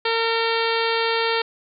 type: harmonic tone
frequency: 456.2 Hz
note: A#4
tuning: 37 cents flat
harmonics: 1 / 2 / 3 / 4 / 5 / 6 / 7 / 8 / 9 / 10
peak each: -23 / -26 / -28 / -29 / -30 / -31 / -31 / -32 / -33 / -33 dBFS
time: 0.05-1.42 s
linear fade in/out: 5 ms
effects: none